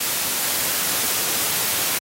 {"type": "noise", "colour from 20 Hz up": "white", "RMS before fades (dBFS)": -22, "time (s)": [0, 1.99], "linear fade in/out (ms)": 10, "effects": ["high-pass 100 Hz 12 dB/octave", "AAC 48 kbps"]}